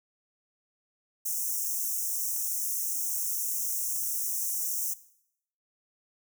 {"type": "high-pass noise", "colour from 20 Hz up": "white", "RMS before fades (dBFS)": -31, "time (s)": [1.25, 4.94], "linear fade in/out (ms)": 10, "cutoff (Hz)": 5600, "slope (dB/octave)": 96, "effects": ["noise-tail reverb RT60 0.7 s tail -17 dB re dry"]}